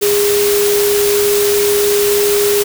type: tone in noise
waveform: sine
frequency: 410 Hz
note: G#4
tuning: 22 cents flat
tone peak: -11 dBFS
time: 0.01-2.64 s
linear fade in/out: 20 ms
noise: white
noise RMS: -18 dBFS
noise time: 0.01-2.64 s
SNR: +4 dB
effects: none